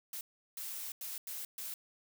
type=noise bursts at uneven times; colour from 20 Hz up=blue; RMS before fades=-42 dBFS; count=5; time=0.13-0.21 / 0.57-0.92 / 1.01-1.18 / 1.27-1.45 / 1.58-1.74 s; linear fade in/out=2 ms; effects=none